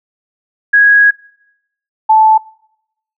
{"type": "tone pair in turn", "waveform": "sine", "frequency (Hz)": [1656, 873.7], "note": ["G#6", "A5"], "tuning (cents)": [-5, -12], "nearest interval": "major seventh", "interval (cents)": 1107, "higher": "first", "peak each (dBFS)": -4, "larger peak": "neither", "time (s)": [[0.73, 1.11], [2.09, 2.38]], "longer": "first", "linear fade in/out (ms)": 10, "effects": ["noise-tail reverb RT60 0.8 s tail -24 dB re dry"]}